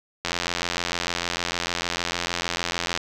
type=click train; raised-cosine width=0.2 ms; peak=-7 dBFS; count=237; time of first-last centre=0.25-2.975 s; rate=86.6 Hz; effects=none